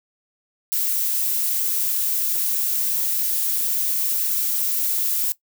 violet noise, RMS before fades -22 dBFS, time 0.72-5.32 s, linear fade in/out 0 ms, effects noise-tail reverb RT60 0.1 s tail -18 dB re dry

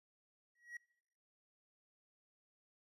triangle tone with exponential growth, 1910 Hz, A#6, 42 cents sharp, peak -40 dBFS, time 0.55-0.77 s, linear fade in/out 5 ms, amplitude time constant 47 ms, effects noise-tail reverb RT60 0.9 s tail -25 dB re dry + resampled to 32000 Hz

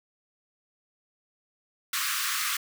pink high-pass noise, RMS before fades -29 dBFS, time 1.93-2.57 s, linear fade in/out 5 ms, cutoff 1100 Hz, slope 96 dB/octave, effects none

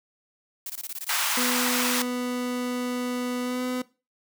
blue noise bursts, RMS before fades -34 dBFS, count 15, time 0.66-1.509 s, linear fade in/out 2 ms, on 37 ms, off 21 ms
pink high-pass noise, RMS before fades -26 dBFS, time 1.09-2.02 s, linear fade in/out 2 ms, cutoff 940 Hz, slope 24 dB/octave
30% pulse tone with pitch glide, 247.6 to 251.8 Hz, B3 to B3, +5 to +34 cents, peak -24 dBFS, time 1.37-3.82 s, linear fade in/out 5 ms, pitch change +29 cents, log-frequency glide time 3.42-3.63 s
effects noise-tail reverb RT60 0.3 s tail -19 dB re dry

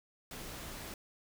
pink noise, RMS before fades -45 dBFS, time 0.31-0.94 s, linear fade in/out 2 ms, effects none

